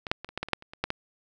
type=clicks; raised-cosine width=0.3 ms; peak=-19 / -6 / -21 / -26 / -15 / -14 / -23 / -6 / -30 / -26 / -10 / -12 dBFS; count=12; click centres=0.068 / 0.115 / 0.246 / 0.29 / 0.376 / 0.43 / 0.486 / 0.533 / 0.624 / 0.735 / 0.84 / 0.904 s; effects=none